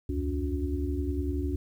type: tone cluster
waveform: sine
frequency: 70.2 / 81.1 / 90.1 / 283.4 / 362.3 Hz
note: C#2 / E2 / F#2 / C#4 / F#4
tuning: +22 / -28 / -45 / +38 / -36 cents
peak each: -30 / -37 / -38 / -33 / -36 dBFS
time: 0.09-1.56 s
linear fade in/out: 5 ms
effects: 10-bit